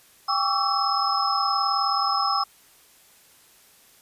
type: tone cluster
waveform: sine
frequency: 794 / 1118 / 1157 / 1322 / 5160 Hz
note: G5 / C#6 / D6 / E6 / E8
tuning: +22 / +14 / -26 / +5 / -38 cents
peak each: -27 dBFS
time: 0.28-2.44 s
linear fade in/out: 10 ms
effects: white hiss -55 dBFS RMS until 4.01 s + resampled to 32000 Hz